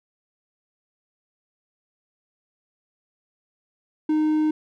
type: tone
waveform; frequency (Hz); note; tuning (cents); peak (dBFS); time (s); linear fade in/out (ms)
triangle; 308.3; D#4; -16; -16; 4.09-4.51; 5
effects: none